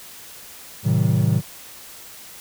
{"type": "chord", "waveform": "triangle", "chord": "A diminished seventh", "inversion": "none", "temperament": "just", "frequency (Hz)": [110, 132, 158.4, 190.08], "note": ["A2", "C3", "Eb3", "Gb3"], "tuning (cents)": [0, 16, 31, 47], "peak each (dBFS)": [-18, -19, -19, -22], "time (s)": [0.83, 1.42], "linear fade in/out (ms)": 50, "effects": ["white hiss -41 dBFS RMS until 2.4 s"]}